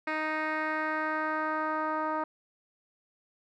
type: tone with low-pass filter sweep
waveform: 10% pulse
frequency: 311.1 Hz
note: D#4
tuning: in tune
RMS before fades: -31 dBFS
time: 0.07-2.24 s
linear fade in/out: 5 ms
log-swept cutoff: 2400 to 1100 Hz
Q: 2
effects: none